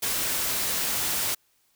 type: noise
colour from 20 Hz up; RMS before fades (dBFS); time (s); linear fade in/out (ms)
white; -27; 0.02-1.35; 10
effects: white hiss -67 dBFS RMS until 1.75 s